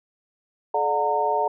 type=tone cluster; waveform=sine; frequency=428.6 / 592 / 726 / 916 Hz; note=A4 / D5 / F#5 / A#5; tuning=-45 / +14 / -33 / -31 cents; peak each=-27 / -27 / -25 / -23 dBFS; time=0.74-1.48 s; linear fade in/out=5 ms; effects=none